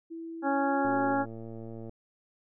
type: tone with pitch glide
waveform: sine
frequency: 329.6 to 367.8 Hz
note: E4 to F#4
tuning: 0 to -10 cents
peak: -37 dBFS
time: 0.1-1.15 s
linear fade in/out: 20 ms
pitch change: +190 cents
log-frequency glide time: 0.61-0.95 s
type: harmonic tone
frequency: 277.1 Hz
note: C#4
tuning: 1 cent flat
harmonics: 1 / 2 / 3 / 4 / 5 / 6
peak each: -29 / -32 / -29 / -40 / -35 / -39 dBFS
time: 0.42-1.26 s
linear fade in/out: 50 ms
type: click train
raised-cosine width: 2 ms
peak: -30 dBFS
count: 119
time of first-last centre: 0.85-1.894 s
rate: 113 Hz
effects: none